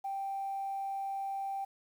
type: tone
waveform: sine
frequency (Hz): 784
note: G5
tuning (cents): 0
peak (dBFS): -33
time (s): 0.04-1.65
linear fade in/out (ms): 10
effects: tanh soft clip ceiling -29 dBFS + 10-bit